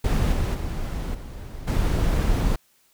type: noise with level steps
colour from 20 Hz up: brown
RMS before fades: -20 / -23 / -28 / -36 / -21 dBFS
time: 0.04-2.56 s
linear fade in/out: 5 ms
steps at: 0.32 / 0.54 / 1.14 / 1.67 s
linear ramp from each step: 10 ms
effects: white hiss -62 dBFS RMS until 2.93 s